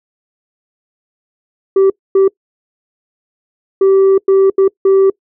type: tone bursts at uneven times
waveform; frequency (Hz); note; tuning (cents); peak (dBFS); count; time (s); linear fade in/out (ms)
sine; 387.2; G4; -21; -3; 6; 1.76-1.9 / 2.15-2.28 / 3.81-4.18 / 4.28-4.5 / 4.58-4.68 / 4.85-5.1; 5
effects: noise-tail reverb RT60 0.1 s tail -24 dB re dry + tanh soft clip ceiling -5 dBFS